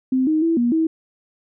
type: tone with pitch steps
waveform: sine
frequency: 259.5 / 312.1 / 330.3 / 239.2 / 321.9 Hz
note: C4 / D#4 / E4 / A#3 / E4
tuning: -14 / +5 / +4 / +45 / -41 cents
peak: -15 dBFS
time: 0.12-0.87 s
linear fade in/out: 5 ms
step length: 150 ms
effects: none